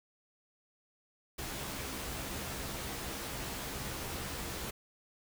pink noise with comb filter, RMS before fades -40 dBFS, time 1.38-4.71 s, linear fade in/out 10 ms, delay 15 ms, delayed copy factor +0.5, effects none

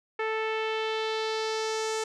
sawtooth tone with low-pass filter sweep, 440 Hz, A4, in tune, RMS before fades -30 dBFS, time 0.19-2.04 s, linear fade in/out 5 ms, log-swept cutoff 2100 to 7300 Hz, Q 2.1, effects none

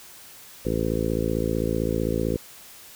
harmonic tone, 55.6 Hz, A1, 19 cents sharp, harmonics 1 / 2 / 3 / 4 / 5 / 6 / 7 / 8 / 9, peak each -31 / -31 / -31 / -31 / -31 / -31 / -31 / -31 / -31 dBFS, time 0.65-2.37 s, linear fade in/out 5 ms, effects white hiss -46 dBFS RMS until 2.95 s

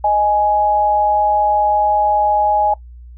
sine tone pair together, 622.3 / 834.6 Hz, D#5 / G#5, 0 / +8 cents, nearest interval perfect fourth, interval 508 cents, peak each -19 / -12 dBFS, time 0.04-2.74 s, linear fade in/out 5 ms, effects noise-tail reverb RT60 0.1 s tail -20 dB re dry + added 60 Hz sine -34 dBFS peak until 3.17 s

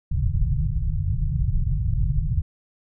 pink low-pass noise, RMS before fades -22 dBFS, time 0.11-2.42 s, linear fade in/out 10 ms, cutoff 160 Hz, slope 96 dB/octave, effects none

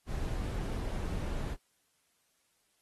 brown noise, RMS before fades -35 dBFS, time 0.06-1.57 s, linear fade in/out 50 ms, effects white hiss -74 dBFS RMS until 2.81 s + AAC 32 kbps

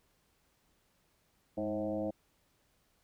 sine tone with frequency modulation, 424.4 Hz, G#4, 38 cents sharp, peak -32 dBFS, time 1.57-2.11 s, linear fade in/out 10 ms, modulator 109 Hz, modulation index 2.3, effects pink hiss -73 dBFS RMS until 3.03 s

